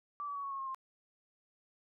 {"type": "tone with pitch steps", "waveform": "sine", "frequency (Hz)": [1162, 1144, 1126.3, 1108.9, 1091.7, 1074.8, 1058.2], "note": ["D6", "D6", "C#6", "C#6", "C#6", "C6", "C6"], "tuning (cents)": [-19, -46, 27, 0, -27, 46, 19], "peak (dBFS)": -37, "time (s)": [0.2, 0.746], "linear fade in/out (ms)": 0, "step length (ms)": 78, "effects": []}